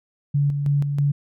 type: tone with tremolo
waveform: sine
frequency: 143 Hz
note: D3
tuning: 46 cents flat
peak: -16 dBFS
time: 0.34-1.12 s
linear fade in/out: 10 ms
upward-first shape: square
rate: 3.1 Hz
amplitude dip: 45%
effects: none